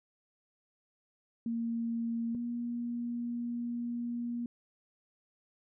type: tone pair in turn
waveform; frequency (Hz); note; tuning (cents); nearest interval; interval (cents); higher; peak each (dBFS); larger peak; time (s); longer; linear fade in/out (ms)
sine; 231.3 / 238.2; A#3 / A#3; -13 / +38; minor second; 51; second; -31 / -33; first; 1.46-2.35 / 2.35-4.46; second; 2
effects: none